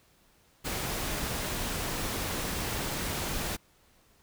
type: noise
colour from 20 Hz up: pink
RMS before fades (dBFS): -33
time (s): 0.64-3.57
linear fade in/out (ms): 20
effects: pink hiss -64 dBFS RMS until 4.22 s

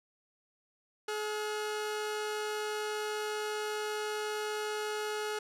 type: tone pair together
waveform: sawtooth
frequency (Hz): 425.2 / 1435.6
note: G#4 / F6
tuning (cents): +41 / +47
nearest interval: octave + major sixth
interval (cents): 2106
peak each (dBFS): -30 / -38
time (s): 1.08-5.39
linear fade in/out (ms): 5
effects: low-pass 11000 Hz 12 dB/octave

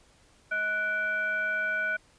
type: tone with frequency modulation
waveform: sine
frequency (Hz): 1480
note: F#6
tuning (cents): 0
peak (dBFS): -26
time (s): 0.51-1.97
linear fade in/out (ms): 10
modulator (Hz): 846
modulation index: 0.55
effects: pink hiss -61 dBFS RMS until 2.18 s + resampled to 22050 Hz

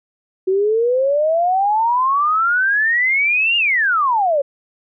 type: exponential two-way sweep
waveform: sine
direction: up then down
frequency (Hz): 370 to 2854 to 539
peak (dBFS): -13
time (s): 0.47-4.42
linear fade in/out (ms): 10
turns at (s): 3.57
effects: none

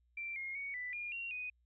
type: tone with pitch steps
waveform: sine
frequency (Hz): 2352 / 2142 / 2233 / 1986 / 2420 / 2751 / 2490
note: D7 / C7 / C#7 / B6 / D#7 / F7 / D#7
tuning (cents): +2 / +40 / +12 / +9 / -49 / -27 / +1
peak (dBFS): -39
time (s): 0.17-1.5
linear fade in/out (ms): 5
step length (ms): 190
effects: added 60 Hz sine -70 dBFS peak until 1.65 s

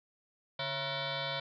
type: tone with frequency modulation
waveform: sine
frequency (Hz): 1480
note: F#6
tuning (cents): 0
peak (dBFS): -33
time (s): 0.59-1.4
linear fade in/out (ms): 5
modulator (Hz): 406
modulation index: 6.5
effects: none

